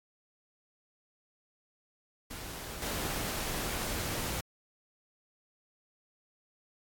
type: noise with level steps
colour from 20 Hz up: pink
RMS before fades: -42 / -35 dBFS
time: 2.3-4.41 s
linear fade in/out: 10 ms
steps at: 2.82 s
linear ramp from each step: 2 ms
effects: AAC 64 kbps